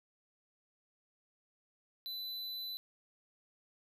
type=tone; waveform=square; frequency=4002 Hz; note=B7; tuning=22 cents sharp; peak=-40 dBFS; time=2.06-2.77 s; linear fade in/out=0 ms; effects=none